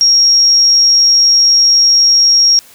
sine tone, 5588 Hz, F8, in tune, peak -5 dBFS, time 0.01-2.59 s, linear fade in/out 0 ms, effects white hiss -41 dBFS RMS until 2.74 s

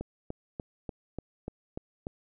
click train, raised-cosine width 2 ms, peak -22 dBFS, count 8, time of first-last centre 0.01-2.069 s, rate 3.4 Hz, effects none

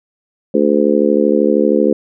harmonic tone, 72.9 Hz, D2, 12 cents flat, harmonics 3 / 4 / 5 / 6 / 7, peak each -16 / -16 / -16 / -16 / -16 dBFS, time 0.54-1.93 s, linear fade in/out 5 ms, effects none

